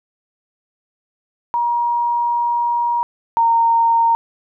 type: tone pair in turn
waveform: sine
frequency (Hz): 950 / 922.4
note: A#5 / A#5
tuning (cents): +33 / -19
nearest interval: minor second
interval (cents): 52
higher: first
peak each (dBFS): -15 / -11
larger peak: second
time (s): 1.54-3.03 / 3.37-4.15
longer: first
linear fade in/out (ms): 0
effects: none